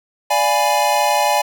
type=chord; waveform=square; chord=D diminished seventh; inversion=none; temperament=equal; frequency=587.3 / 698.5 / 830.6 / 987.8 Hz; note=D5 / F5 / Ab5 / Cb6; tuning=0 / 0 / 0 / 0 cents; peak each=-21 / -23 / -17 / -23 dBFS; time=0.3-1.42 s; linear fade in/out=10 ms; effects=none